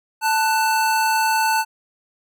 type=tone pair together; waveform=square; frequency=884.8 / 1488 Hz; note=A5 / F#6; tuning=+9 / +9 cents; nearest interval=major sixth; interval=900 cents; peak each=-18 / -24 dBFS; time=0.21-1.65 s; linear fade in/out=50 ms; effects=none